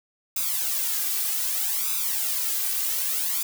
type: noise with flanger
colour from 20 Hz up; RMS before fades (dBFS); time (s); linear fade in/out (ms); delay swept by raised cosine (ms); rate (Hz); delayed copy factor
blue; -26; 0.36-3.43; 5; 0.8 to 2.6; 0.64; +0.9
effects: none